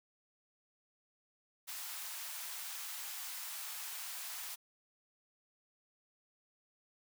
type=high-pass noise; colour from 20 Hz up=white; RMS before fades=-44 dBFS; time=1.67-4.56 s; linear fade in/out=20 ms; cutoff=760 Hz; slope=24 dB/octave; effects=none